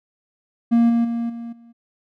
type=tone with level steps; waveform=triangle; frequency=233.5 Hz; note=A#3; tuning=3 cents sharp; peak=-10 / -13 / -19 / -27 / -42 dBFS; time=0.71-1.73 s; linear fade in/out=20 ms; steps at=0.89 / 1.04 / 1.29 / 1.52 s; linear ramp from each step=10 ms; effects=none